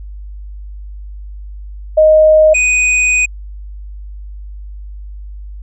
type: tone pair in turn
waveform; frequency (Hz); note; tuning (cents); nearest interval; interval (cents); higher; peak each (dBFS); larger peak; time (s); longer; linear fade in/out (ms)
sine / square; 622.3 / 2489; D#5 / D#7; 0 / 0; 2 octaves; 2400; second; -4 / -10; first; 1.97-2.54 / 2.54-3.26; second; 10
effects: added 50 Hz sine -26 dBFS peak until 5.62 s + resampled to 22050 Hz